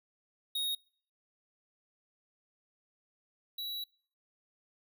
square tone pair in turn, 3751 / 3914 Hz, A#7 / B7, +10 / -16 cents, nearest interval minor second, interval 74 cents, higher second, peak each -32 / -37 dBFS, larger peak first, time 0.55-0.75 / 3.58-3.84 s, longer second, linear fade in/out 5 ms, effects noise-tail reverb RT60 0.5 s tail -25 dB re dry

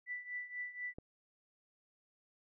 sine tone with tremolo, 1975.5 Hz, B6, in tune, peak -37 dBFS, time 0.06-0.94 s, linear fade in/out 50 ms, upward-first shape triangle, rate 4.1 Hz, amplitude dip 85%
click, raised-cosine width 2 ms, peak -33 dBFS, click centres 0.985 s
effects none

